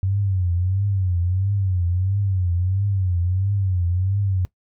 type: tone with vibrato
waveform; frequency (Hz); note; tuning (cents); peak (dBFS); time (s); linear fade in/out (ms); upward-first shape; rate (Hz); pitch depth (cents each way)
sine; 93.6; F#2; +20; -18; 0.03-4.45; 0; triangle; 1.5; 150
effects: noise-tail reverb RT60 0.1 s tail -19 dB re dry